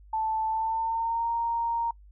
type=tone with pitch glide; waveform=sine; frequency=880 to 929.6 Hz; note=A5 to A#5; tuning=0 to -5 cents; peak=-25 dBFS; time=0.13-1.91 s; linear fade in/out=5 ms; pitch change=+95 cents; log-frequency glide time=0.47-1.29 s; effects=noise-tail reverb RT60 0.1 s tail -26 dB re dry + added 50 Hz sine -49 dBFS peak until 2.11 s